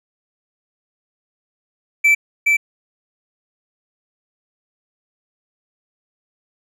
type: tone with echo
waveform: triangle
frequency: 2324 Hz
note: D7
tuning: 19 cents flat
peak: -8 dBFS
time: 2.04-2.15 s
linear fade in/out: 10 ms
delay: 420 ms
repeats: 1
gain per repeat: -2 dB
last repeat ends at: 2.57 s
effects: none

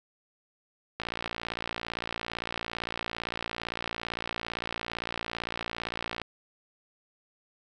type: click train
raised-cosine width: 0.3 ms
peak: -16 dBFS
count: 302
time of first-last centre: 1-6.217 s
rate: 57.7 Hz
effects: none

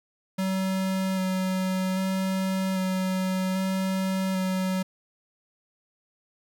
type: tone with vibrato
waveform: square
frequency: 188.5 Hz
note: F#3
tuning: 32 cents sharp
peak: -25 dBFS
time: 0.38-4.83 s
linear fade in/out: 10 ms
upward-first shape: square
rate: 0.63 Hz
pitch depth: 12 cents each way
effects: 11-bit

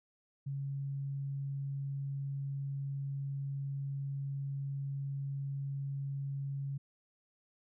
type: tone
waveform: sine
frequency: 138.59 Hz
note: C#3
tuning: in tune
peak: -35 dBFS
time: 0.46-6.78 s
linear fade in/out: 10 ms
effects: none

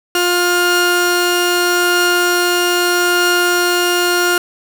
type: tone pair together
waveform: sawtooth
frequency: 353.3 / 1414 Hz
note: F4 / F6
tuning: +20 / +21 cents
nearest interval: 2 octaves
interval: 2401 cents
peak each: -11 dBFS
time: 0.15-4.38 s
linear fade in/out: 2 ms
effects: none

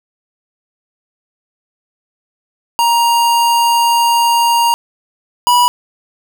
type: tone pair in turn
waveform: square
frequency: 938 / 975.7 Hz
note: A#5 / B5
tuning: +11 / -21 cents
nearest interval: minor second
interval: 68 cents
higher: second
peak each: -10 / -8 dBFS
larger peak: second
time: 2.79-4.74 / 5.47-5.68 s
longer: first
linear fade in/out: 0 ms
effects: 7-bit

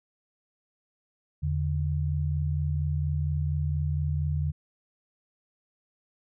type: tone pair together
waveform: sine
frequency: 82.22 / 146.5 Hz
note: E2 / D3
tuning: -4 / -4 cents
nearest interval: minor seventh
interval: 1000 cents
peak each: -27 / -28 dBFS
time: 1.42-4.52 s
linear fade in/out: 20 ms
effects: none

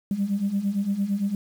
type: beating tone pair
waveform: sine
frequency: 194.1 / 202.9 Hz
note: G3 / G#3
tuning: -17 / -40 cents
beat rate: 8.8 Hz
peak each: -27 / -23 dBFS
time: 0.11-1.35 s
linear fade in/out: 2 ms
effects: tanh soft clip ceiling -16 dBFS + 8-bit

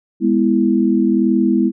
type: chord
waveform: sine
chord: E major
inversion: first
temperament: just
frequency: 206 / 247.2 / 329.6 Hz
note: G#3 / B3 / E4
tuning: -14 / +2 / 0 cents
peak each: -16 dBFS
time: 0.2-1.72 s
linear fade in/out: 50 ms
effects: none

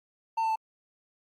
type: tone with pitch steps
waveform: triangle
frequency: 900 / 891.2 / 882.5 Hz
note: A5 / A5 / A5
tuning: +39 / +22 / +5 cents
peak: -23 dBFS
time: 0.37-0.559 s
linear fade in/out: 10 ms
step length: 63 ms
effects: Opus 48 kbps

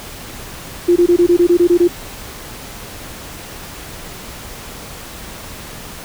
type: tone bursts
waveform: sine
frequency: 349.2 Hz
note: F4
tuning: in tune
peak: -7 dBFS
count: 10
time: 0.88-1.879 s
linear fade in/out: 10 ms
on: 81 ms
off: 21 ms
effects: pink hiss -32 dBFS RMS until 6.04 s

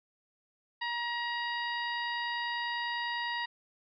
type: harmonic tone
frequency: 950 Hz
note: A#5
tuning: 33 cents sharp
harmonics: 1 / 2 / 3 / 4 / 5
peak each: -36 / -35 / -42 / -43 / -45 dBFS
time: 0.81-3.46 s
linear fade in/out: 10 ms
effects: none

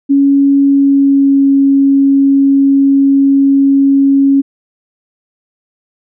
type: tone with pitch glide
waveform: sine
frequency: 278.4 to 275.5 Hz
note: C#4 to C#4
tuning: +8 to -11 cents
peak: -5 dBFS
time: 0.09-4.42 s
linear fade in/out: 20 ms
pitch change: -19 cents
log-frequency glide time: 0.61-1.48 s
effects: none

